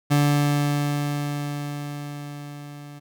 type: tone with level ramp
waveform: 30% pulse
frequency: 145.2 Hz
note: D3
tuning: 19 cents flat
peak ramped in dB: -13 to -36 dBFS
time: 0.1-3 s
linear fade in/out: 20 ms
effects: none